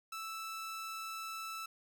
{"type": "tone", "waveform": "sawtooth", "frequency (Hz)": 1318.5, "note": "E6", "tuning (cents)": 0, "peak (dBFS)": -37, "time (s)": [0.12, 1.66], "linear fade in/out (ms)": 5, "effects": ["11-bit"]}